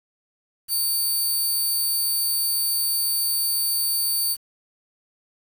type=tone; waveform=5% pulse; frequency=4574 Hz; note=D8; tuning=47 cents flat; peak=-14 dBFS; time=0.68-4.37 s; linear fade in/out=50 ms; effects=7-bit